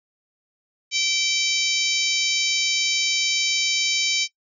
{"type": "harmonic tone", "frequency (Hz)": 773, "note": "G5", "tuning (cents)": -24, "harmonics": [3, 4, 5, 6, 7, 8, 9], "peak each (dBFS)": [-25, -26, -27, -28, -28, -29, -30], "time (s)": [0.91, 4.28], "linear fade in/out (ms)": 50, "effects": ["noise-tail reverb RT60 0.1 s tail -19 dB re dry"]}